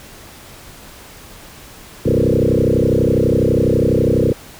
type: tone with frequency modulation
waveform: sine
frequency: 293.7 Hz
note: D4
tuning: in tune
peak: -11 dBFS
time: 2.05-4.33 s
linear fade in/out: 10 ms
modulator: 32.1 Hz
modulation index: 6.9
effects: pink hiss -39 dBFS RMS until 4.59 s